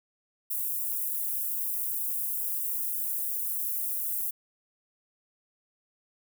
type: high-pass noise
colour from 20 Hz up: white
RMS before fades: -31 dBFS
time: 0.5-4.31 s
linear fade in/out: 10 ms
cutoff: 11000 Hz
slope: 24 dB/octave
effects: none